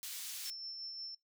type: high-pass noise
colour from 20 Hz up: pink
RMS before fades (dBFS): -44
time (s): 0.03-0.5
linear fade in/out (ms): 0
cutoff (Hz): 3700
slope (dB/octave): 12
type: tone with tremolo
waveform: sine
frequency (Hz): 5360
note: E8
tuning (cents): +28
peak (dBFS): -40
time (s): 0.45-1.15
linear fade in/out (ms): 5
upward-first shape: sine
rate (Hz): 5.6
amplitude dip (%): 30
effects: noise-tail reverb RT60 0.2 s tail -25 dB re dry